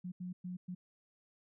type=tone bursts at uneven times; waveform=sine; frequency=180.5 Hz; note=F#3; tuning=43 cents flat; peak=-39 dBFS; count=4; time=0.04-0.12 / 0.2-0.33 / 0.44-0.57 / 0.68-0.75 s; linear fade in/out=10 ms; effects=none